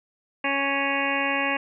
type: harmonic tone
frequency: 277.4 Hz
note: C#4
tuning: 1 cent sharp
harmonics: 1 / 2 / 3 / 4 / 6 / 7 / 8 / 9 / 10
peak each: -31 / -31 / -31 / -31 / -31 / -31 / -31 / -31 / -31 dBFS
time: 0.44-1.57 s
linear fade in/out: 5 ms
effects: none